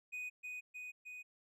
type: tone with echo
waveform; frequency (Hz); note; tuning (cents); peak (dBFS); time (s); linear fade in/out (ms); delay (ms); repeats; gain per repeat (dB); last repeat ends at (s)
triangle; 2489; D#7; 0; -39; 0.12-0.3; 20; 310; 3; -2; 1.23
effects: none